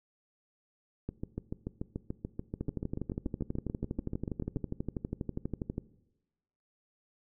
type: two click trains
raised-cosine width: 3 ms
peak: -22 / -21 dBFS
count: 25 / 40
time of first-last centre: 1.09-4.568 / 2.61-5.781 s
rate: 6.9 / 12.3 Hz
effects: noise-tail reverb RT60 1.0 s tail -19 dB re dry